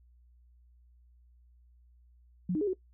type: tone with pitch steps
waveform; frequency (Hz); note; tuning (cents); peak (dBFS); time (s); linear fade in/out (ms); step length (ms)
sine; 180.2 / 308.8 / 414 / 372.3; F#3 / D#4 / G#4 / F#4; -45 / -13 / -5 / +11; -27; 2.49-2.734; 5; 61
effects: noise-tail reverb RT60 0.1 s tail -18 dB re dry + added 60 Hz sine -58 dBFS peak until 2.93 s